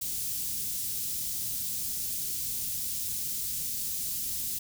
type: band-stop noise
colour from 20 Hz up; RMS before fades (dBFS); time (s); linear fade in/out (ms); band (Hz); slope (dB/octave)
white; -33; 0.01-4.59; 10; 180 to 5400; 12
effects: none